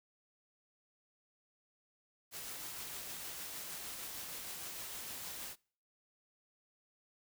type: noise with tremolo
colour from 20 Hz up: white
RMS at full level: -44 dBFS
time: 2.31-5.56 s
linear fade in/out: 50 ms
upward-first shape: triangle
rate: 6.5 Hz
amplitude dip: 25%
effects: noise-tail reverb RT60 0.5 s tail -26 dB re dry